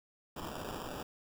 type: noise with sample-and-hold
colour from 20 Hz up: white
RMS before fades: -42 dBFS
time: 0.36-1.03 s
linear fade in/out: 5 ms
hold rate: 2100 Hz
effects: none